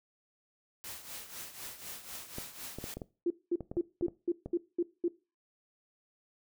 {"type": "noise with tremolo", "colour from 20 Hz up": "white", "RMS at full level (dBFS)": -42, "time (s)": [0.84, 2.94], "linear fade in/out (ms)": 0, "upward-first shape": "triangle", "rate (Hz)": 4, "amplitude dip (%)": 75}
{"type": "clicks", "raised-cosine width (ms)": 2, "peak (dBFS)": -26, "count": 11, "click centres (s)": [2.384, 2.786, 2.841, 2.97, 3.018, 3.607, 3.715, 3.769, 4.011, 4.083, 4.46]}
{"type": "tone bursts", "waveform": "sine", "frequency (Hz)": 345.7, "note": "F4", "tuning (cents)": -18, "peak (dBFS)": -26, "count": 8, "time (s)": [3.26, 5.082], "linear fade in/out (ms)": 5, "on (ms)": 44, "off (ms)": 210}
{"effects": ["noise-tail reverb RT60 0.3 s tail -19 dB re dry"]}